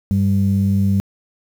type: tone pair together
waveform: sine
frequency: 98 / 196 Hz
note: G2 / G3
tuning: 0 / 0 cents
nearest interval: octave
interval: 1200 cents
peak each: -15 dBFS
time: 0.11-1 s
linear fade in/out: 0 ms
effects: tanh soft clip ceiling -7 dBFS + 7-bit